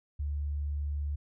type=tone; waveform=sine; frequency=72.7 Hz; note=D2; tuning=17 cents flat; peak=-30 dBFS; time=0.19-1.16 s; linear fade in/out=10 ms; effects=none